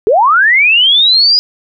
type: linear sweep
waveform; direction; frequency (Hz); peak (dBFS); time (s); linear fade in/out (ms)
sine; up; 386 to 4978; -5; 0.07-1.39; 0
effects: none